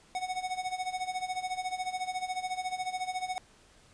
square tone with tremolo, 740 Hz, F#5, in tune, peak -30 dBFS, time 0.15-3.38 s, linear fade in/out 0 ms, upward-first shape sine, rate 14 Hz, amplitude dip 80%, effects pink hiss -60 dBFS RMS until 3.93 s + resampled to 22050 Hz

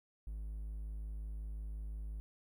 triangle tone, 52.8 Hz, G#1, 29 cents sharp, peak -38 dBFS, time 0.27-2.2 s, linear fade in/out 0 ms, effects 13-bit

